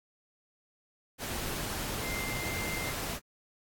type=tone in noise; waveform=sine; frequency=2092 Hz; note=C7; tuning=1 cent flat; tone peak=-37 dBFS; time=2.01-2.94 s; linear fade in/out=50 ms; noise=pink; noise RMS=-36 dBFS; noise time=1.18-3.2 s; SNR=-4 dB; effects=AAC 64 kbps